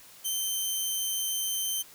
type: tone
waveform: 10% pulse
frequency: 3103 Hz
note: G7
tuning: 18 cents flat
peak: -20 dBFS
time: 0.24-1.83 s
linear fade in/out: 20 ms
effects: white hiss -52 dBFS RMS until 1.94 s